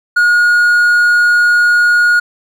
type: tone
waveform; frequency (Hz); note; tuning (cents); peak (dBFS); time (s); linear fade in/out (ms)
triangle; 1440; F#6; -47; -5; 0.16-2.2; 10
effects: none